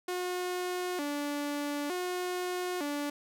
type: tone with vibrato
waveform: sawtooth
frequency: 323.5 Hz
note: E4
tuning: 32 cents flat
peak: -28 dBFS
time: 0.08-3.1 s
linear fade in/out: 5 ms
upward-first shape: square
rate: 0.55 Hz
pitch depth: 190 cents each way
effects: none